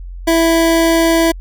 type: tone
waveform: 25% pulse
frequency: 330.2 Hz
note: E4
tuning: 3 cents sharp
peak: -6 dBFS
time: 0.27-1.32 s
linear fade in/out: 10 ms
effects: added 44 Hz sine -26 dBFS peak until 1.4 s